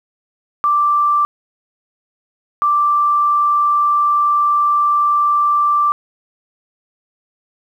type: tone pair in turn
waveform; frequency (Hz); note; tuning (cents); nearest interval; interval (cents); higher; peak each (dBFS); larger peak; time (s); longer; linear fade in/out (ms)
sine; 1174.7 / 1174.7; D6 / D6; 0 / 0; unison; 0; neither; -11; neither; 0.64-1.25 / 2.62-5.92; second; 0
effects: 8-bit